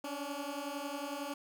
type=beating tone pair; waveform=15% pulse; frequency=278.7 / 289.7 Hz; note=C#4 / D4; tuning=+9 / -24 cents; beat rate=11 Hz; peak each=-35 / -34 dBFS; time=0.04-1.34 s; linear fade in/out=5 ms; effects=none